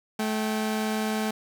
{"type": "tone pair together", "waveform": "sawtooth", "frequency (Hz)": [216.6, 777], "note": ["A3", "G5"], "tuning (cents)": [-27, -16], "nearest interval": "octave + minor seventh", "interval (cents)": 2211, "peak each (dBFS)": [-22, -30], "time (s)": [0.19, 1.31], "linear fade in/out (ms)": 5, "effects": []}